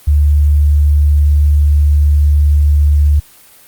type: tone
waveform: sine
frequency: 73.42 Hz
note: D2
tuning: in tune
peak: -6 dBFS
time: 0.07-3.2 s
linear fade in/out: 10 ms
effects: white hiss -42 dBFS RMS until 3.67 s + Opus 24 kbps